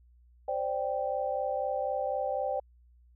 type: chord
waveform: sine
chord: C suspended second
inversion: none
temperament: equal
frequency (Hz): 523.3 / 587.3 / 784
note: C5 / D5 / G5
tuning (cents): 0 / 0 / 0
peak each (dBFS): -33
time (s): 0.48-2.6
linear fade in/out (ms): 5
effects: added 60 Hz sine -57 dBFS peak until 3.15 s